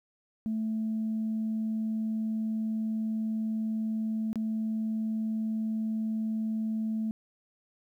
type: tone with dropouts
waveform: sine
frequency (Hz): 220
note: A3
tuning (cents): 0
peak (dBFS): -27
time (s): 0.46-7.11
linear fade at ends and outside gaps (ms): 0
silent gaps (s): 4.33-4.357
effects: tanh soft clip ceiling -24 dBFS + 11-bit